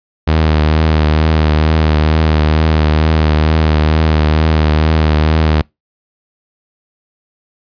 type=tone with vibrato; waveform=sawtooth; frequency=77.8 Hz; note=D#2; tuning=in tune; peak=-5 dBFS; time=0.27-5.62 s; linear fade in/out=10 ms; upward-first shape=triangle; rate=2.2 Hz; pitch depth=46 cents each way; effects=noise-tail reverb RT60 0.2 s tail -26 dB re dry + resampled to 11025 Hz